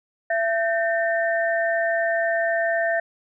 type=tone cluster; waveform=sine; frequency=671 / 1556 / 1812 Hz; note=E5 / G6 / A#6; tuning=+31 / -13 / -50 cents; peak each=-21 / -30 / -25 dBFS; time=0.3-3 s; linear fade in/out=5 ms; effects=none